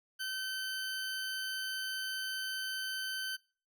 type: tone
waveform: 20% pulse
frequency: 1535 Hz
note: G6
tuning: 37 cents flat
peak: -31 dBFS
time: 0.19-3.37 s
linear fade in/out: 20 ms
effects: noise-tail reverb RT60 0.4 s tail -23 dB re dry